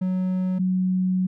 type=tone pair in turn; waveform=triangle / sine; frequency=185 / 185 Hz; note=F#3 / F#3; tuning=0 / 0 cents; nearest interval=unison; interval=0 cents; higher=neither; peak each=-19 dBFS; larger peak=neither; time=0.01-0.59 / 0.59-1.27 s; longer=second; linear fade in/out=10 ms; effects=none